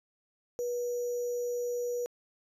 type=tone with sample-and-hold; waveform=sine; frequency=484.9 Hz; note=B4; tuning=32 cents flat; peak=-30 dBFS; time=0.59-2.06 s; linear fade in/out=0 ms; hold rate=6300 Hz; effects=resampled to 32000 Hz